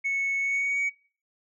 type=tone with pitch glide; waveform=sine; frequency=2207 to 2249 Hz; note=C#7 to C#7; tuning=-8 to +24 cents; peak=-22 dBFS; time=0.04-0.9 s; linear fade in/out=20 ms; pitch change=+32 cents; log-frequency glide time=0.39-0.78 s; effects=noise-tail reverb RT60 0.4 s tail -18 dB re dry + tanh soft clip ceiling -22 dBFS